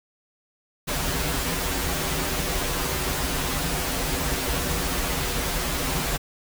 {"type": "noise with comb filter", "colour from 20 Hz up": "pink", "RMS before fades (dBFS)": -26, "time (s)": [0.87, 6.18], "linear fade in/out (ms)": 20, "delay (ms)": 9.3, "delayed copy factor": -0.95, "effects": []}